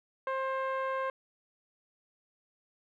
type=tone with low-pass filter; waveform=10% pulse; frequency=530 Hz; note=C5; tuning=22 cents sharp; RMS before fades=-33 dBFS; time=0.27-1.1 s; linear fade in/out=2 ms; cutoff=1100 Hz; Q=1.1; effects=none